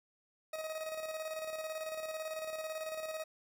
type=tone with tremolo; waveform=40% pulse; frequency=631 Hz; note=D#5; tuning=24 cents sharp; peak=-36 dBFS; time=0.53-3.24 s; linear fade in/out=5 ms; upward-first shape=square; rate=18 Hz; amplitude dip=45%; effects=none